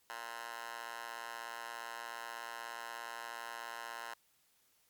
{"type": "tone with high-pass filter", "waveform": "10% pulse", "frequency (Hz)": 116.8, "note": "A#2", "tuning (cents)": 4, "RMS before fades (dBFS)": -45, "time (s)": [0.1, 4.14], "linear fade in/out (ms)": 0, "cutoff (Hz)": 1100, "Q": 6.5, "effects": ["white hiss -72 dBFS RMS until 4.89 s", "MP3 96 kbps"]}